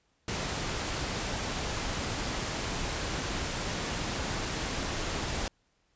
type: noise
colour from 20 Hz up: pink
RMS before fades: -33 dBFS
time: 0.28-5.48 s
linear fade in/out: 2 ms
effects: pink hiss -72 dBFS RMS until 5.95 s + resampled to 16000 Hz